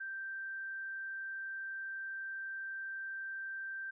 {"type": "tone", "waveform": "sine", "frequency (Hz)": 1568, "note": "G6", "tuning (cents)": 0, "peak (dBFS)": -39, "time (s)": [0, 3.91], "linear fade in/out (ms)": 10, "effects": []}